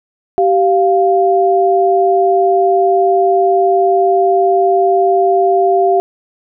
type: tone pair together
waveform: sine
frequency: 387.5 / 698.5 Hz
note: G4 / F5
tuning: -20 / 0 cents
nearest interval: minor seventh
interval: 1020 cents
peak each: -11 dBFS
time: 0.38-6 s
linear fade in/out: 0 ms
effects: none